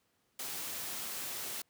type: noise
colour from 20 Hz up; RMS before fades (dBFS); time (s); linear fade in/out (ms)
white; -40; 0.39-1.62; 5
effects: pink hiss -75 dBFS RMS until 1.69 s + high-pass 100 Hz 12 dB/octave